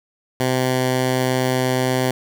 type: tone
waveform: 10% pulse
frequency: 128.4 Hz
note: C3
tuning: 32 cents flat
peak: -9 dBFS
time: 0.4-2.11 s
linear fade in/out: 2 ms
effects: none